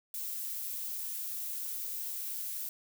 violet noise, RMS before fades -38 dBFS, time 0.14-2.69 s, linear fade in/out 2 ms, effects none

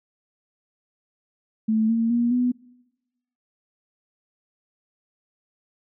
sine tone with pitch steps, 219.4 / 228.3 / 237.6 / 247.3 Hz, A3 / A#3 / A#3 / B3, -5 / -36 / +33 / +3 cents, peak -18 dBFS, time 1.68-2.52 s, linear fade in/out 10 ms, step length 210 ms, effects noise-tail reverb RT60 1.0 s tail -24 dB re dry

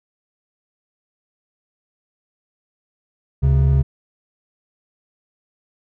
triangle tone pair together, 71.2 / 135.19 Hz, C#2 / C#3, +47 / -43 cents, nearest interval major seventh, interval 1110 cents, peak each -13 dBFS, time 3.42-3.83 s, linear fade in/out 20 ms, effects none

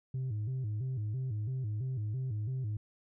sine tone with vibrato, 117.5 Hz, A#2, 14 cents sharp, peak -30 dBFS, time 0.14-2.77 s, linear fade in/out 5 ms, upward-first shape square, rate 3 Hz, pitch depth 180 cents each way, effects tanh soft clip ceiling -31 dBFS

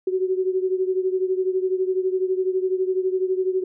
sine beating tone pair, 371.3 / 383.3 Hz, F#4 / G4, +6 / -39 cents, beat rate 12 Hz, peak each -21 / -25 dBFS, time 0.07-3.64 s, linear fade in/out 5 ms, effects none

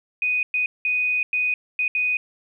sine tone bursts at uneven times, 2489 Hz, D#7, in tune, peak -19 dBFS, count 6, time 0.22-0.43 / 0.54-0.66 / 0.85-1.23 / 1.33-1.54 / 1.79-1.88 / 1.95-2.17 s, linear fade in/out 2 ms, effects 10-bit

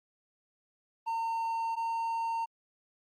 triangle tone pair in turn, 911 / 914.2 Hz, A#5 / A#5, -40 / -34 cents, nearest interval unison, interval 6 cents, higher second, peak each -28 / -28 dBFS, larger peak neither, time 1.06-1.76 / 1.76-2.46 s, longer neither, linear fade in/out 20 ms, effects Opus 32 kbps

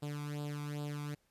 sawtooth tone with flanger, 146.83 Hz, D3, in tune, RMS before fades -40 dBFS, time 0.02-1.15 s, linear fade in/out 10 ms, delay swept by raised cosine 0.24 to 0.87 ms, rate 2.5 Hz, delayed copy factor +0.75, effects pink hiss -75 dBFS RMS until 1.3 s + resampled to 32000 Hz

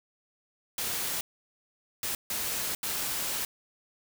white noise bursts at uneven times, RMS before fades -32 dBFS, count 4, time 0.78-1.21 / 2.03-2.15 / 2.3-2.75 / 2.83-3.45 s, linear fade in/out 2 ms, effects none

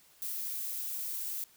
violet noise, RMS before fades -37 dBFS, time 0.22-1.44 s, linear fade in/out 0 ms, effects white hiss -62 dBFS RMS until 1.56 s

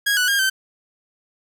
sawtooth tone with pitch steps, 1645 / 1482 / 1616 / 1546 Hz, G#6 / F#6 / G#6 / G6, -17 / +2 / -48 / -24 cents, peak -13 dBFS, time 0.06-0.5 s, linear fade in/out 10 ms, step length 110 ms, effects none

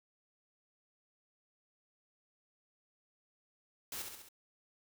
white noise with echo, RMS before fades -42 dBFS, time 3.92-4.02 s, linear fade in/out 2 ms, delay 67 ms, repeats 4, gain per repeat -4 dB, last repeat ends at 4.288 s, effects none

